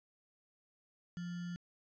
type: tone with sample-and-hold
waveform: sine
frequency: 174.61 Hz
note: F3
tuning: in tune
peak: -39 dBFS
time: 1.17-1.56 s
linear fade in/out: 0 ms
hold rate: 1575 Hz
effects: resampled to 16000 Hz